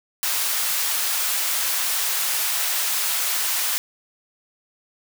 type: high-pass noise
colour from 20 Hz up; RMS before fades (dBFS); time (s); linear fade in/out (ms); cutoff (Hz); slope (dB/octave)
white; -23; 0.23-3.78; 0; 820; 12
effects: none